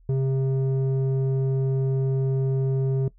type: tone with low-pass filter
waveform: square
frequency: 133.6 Hz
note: C3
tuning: 36 cents sharp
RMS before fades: -23 dBFS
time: 0.09-3.08 s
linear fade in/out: 2 ms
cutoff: 360 Hz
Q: 1.3
effects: noise-tail reverb RT60 0.1 s tail -20 dB re dry + added 40 Hz sine -51 dBFS peak until 3.18 s